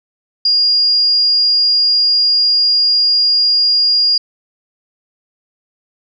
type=tone; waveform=sine; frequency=4838 Hz; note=D#8; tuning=49 cents flat; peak=-9 dBFS; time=0.45-4.18 s; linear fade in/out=5 ms; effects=none